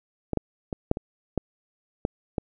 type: clicks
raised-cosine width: 2 ms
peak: -13 / -10 / -16 / -6 / -17 / -10 / -10 / -12 dBFS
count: 8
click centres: 0.333 / 0.373 / 0.728 / 0.914 / 0.971 / 1.377 / 2.051 / 2.382 s
effects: none